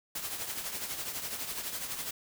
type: noise with tremolo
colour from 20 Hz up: white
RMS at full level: -35 dBFS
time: 0.15-2.11 s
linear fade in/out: 5 ms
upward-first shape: triangle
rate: 12 Hz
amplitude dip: 60%
effects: none